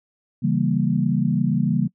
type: chord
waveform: sine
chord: C# diminished seventh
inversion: none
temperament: equal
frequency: 138.59 / 164.81 / 196 / 233.1 Hz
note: C#3 / E3 / G3 / Bb3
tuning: 0 / 0 / 0 / 0 cents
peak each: -23 dBFS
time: 0.42-1.88 s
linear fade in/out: 20 ms
effects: noise-tail reverb RT60 0.1 s tail -23 dB re dry